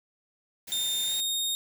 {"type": "band-stop noise", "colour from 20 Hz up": "white", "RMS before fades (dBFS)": -41, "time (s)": [0.67, 1.21], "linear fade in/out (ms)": 10, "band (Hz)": [1000, 1400], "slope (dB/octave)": 96}
{"type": "tone with pitch glide", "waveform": "sawtooth", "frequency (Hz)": [3634, 3702], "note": ["A#7", "A#7"], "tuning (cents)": [-45, -13], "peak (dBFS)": -24, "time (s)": [0.72, 1.55], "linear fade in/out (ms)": 0, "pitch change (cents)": 32, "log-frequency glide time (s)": [1.05, 1.14]}
{"effects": []}